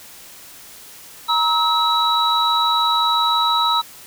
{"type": "tone cluster", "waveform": "sine", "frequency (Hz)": [943, 1290, 3907], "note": ["A#5", "E6", "B7"], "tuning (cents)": [20, -38, -19], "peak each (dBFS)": -19, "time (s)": [1.28, 3.82], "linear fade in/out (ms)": 20, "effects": ["white hiss -41 dBFS RMS until 4.06 s"]}